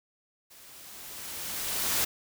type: noise with level ramp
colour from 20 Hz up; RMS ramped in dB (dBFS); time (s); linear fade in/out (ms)
white; -53 to -26; 0.5-2.05; 10
effects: none